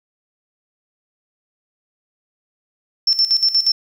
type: tone with tremolo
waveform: sine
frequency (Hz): 5370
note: E8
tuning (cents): +31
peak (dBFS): -11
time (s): 3.07-3.72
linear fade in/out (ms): 5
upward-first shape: square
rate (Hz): 8.4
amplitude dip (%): 75
effects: 8-bit